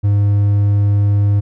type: tone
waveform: triangle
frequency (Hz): 101.8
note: G#2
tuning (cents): -34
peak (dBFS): -8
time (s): 0.03-1.41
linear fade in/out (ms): 20
effects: none